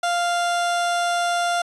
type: tone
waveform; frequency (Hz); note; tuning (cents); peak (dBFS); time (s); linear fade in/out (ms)
30% pulse; 697; F5; -4; -17; 0.03-1.62; 5
effects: resampled to 24000 Hz